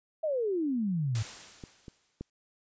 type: exponential sweep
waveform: sine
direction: down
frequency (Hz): 656 to 103.2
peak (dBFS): -27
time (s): 0.23-1.23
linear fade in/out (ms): 10
type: noise with exponential decay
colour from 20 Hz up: white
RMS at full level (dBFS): -38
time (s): 1.15-2.3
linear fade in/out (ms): 2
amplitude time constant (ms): 250
type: clicks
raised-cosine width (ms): 3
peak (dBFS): -29 / -31 / -25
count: 3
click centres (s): 1.638 / 1.882 / 2.21
effects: resampled to 16000 Hz